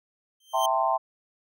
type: tone with exponential growth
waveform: sawtooth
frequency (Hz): 3136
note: G7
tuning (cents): 0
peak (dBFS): -23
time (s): 0.4-0.66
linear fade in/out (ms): 5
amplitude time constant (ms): 56
type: chord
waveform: sine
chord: A minor seventh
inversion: second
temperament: equal with one note detuned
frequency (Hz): 659.3 / 784 / 898.5 / 1046.5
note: E5 / G5 / A5 / C6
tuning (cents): 0 / 0 / +36 / 0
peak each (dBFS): -27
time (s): 0.53-0.98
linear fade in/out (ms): 20
effects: none

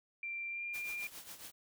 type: tone with pitch glide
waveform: sine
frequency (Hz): 2362 to 2395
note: D7 to D7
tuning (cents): +9 to +33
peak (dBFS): -38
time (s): 0.23-1.07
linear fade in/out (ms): 2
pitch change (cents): +24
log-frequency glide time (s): 0.49-0.63
type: noise with tremolo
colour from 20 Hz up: white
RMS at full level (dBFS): -47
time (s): 0.73-1.52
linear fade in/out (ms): 20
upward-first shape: triangle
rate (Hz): 7.3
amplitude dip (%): 75
effects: none

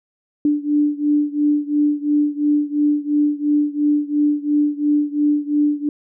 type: beating tone pair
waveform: sine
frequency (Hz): 293.7 / 296.6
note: D4 / D4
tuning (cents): 0 / +17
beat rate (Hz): 2.9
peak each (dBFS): -17 / -19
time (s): 0.45-5.89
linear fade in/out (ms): 2
effects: none

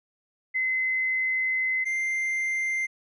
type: tone pair in turn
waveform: sine / triangle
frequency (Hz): 2048 / 2091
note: C7 / C7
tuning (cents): -38 / -2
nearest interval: unison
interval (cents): 36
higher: second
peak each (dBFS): -23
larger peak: neither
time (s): 0.54-1.85 / 1.85-2.87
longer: first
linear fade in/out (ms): 20
effects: resampled to 24000 Hz

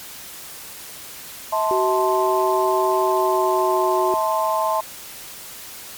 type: chord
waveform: sine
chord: A minor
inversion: second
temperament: equal with one note detuned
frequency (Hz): 644.2 / 880 / 1046.5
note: E5 / A5 / C6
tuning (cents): -40 / 0 / 0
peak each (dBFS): -22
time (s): 1.52-4.81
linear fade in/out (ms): 10
type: tone with pitch glide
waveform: sine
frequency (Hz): 377.1 to 369.8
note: F#4 to F#4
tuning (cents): +33 to -1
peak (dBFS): -20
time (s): 1.71-4.14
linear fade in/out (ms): 0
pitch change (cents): -34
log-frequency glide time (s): 2.95-3.88
effects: white hiss -37 dBFS RMS until 5.97 s + MP3 96 kbps

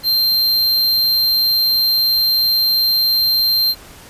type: tone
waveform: square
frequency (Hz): 4159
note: C8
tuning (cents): -11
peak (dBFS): -13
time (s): 0.03-3.75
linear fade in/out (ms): 50
effects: pink hiss -40 dBFS RMS until 4.09 s + resampled to 32000 Hz

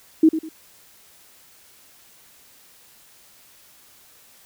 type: tone with echo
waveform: sine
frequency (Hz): 318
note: D#4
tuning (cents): +38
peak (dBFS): -9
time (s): 0.23-0.29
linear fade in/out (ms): 5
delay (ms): 100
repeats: 2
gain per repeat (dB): -11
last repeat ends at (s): 0.49
effects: white hiss -52 dBFS RMS until 4.45 s

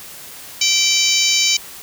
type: harmonic tone with a mistuned harmonic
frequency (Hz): 776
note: G5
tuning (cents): -18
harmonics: 3 / 4 / 5 / 6 / 7 / 8 / 9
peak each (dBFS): -21 / -21 / -21 / -21 / -21 / -21 / -21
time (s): 0.61-1.57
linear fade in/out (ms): 5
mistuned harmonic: 4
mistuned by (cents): -30
effects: white hiss -36 dBFS RMS until 1.82 s

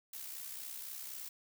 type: noise with amplitude modulation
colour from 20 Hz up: blue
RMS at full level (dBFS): -43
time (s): 0.13-1.29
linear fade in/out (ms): 5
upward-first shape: sine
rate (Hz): 63.9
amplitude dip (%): 50
effects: none

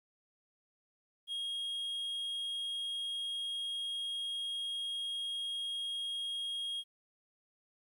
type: tone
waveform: triangle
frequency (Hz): 3265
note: G#7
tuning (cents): -30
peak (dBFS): -34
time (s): 1.27-6.84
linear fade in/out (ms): 50
effects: 12-bit

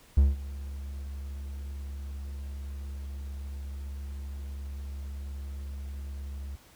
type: tone with ADSR envelope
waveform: triangle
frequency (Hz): 69.3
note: C#2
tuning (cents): 0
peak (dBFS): -13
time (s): 0.17-6.56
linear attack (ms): 7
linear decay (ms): 180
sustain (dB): -20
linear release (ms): 9
effects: pink hiss -57 dBFS RMS until 6.75 s

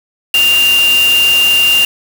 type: tone in noise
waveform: sine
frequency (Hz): 2794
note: F7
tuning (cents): 0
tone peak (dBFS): -7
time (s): 0.34-1.85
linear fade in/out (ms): 2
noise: white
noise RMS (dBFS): -19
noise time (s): 0.34-1.85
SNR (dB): +9
effects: none

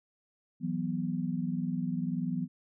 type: chord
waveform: sine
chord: E suspended second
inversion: none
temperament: equal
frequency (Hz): 164.81 / 185 / 246.9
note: E3 / F#3 / B3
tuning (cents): 0 / 0 / 0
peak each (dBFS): -34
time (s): 0.6-2.48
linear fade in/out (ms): 50
effects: none

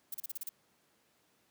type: noise bursts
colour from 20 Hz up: violet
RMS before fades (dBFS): -39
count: 7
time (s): 0.12-0.492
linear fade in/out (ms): 5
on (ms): 24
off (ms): 34
effects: pink hiss -71 dBFS RMS until 1.5 s + high-pass 150 Hz 12 dB/octave

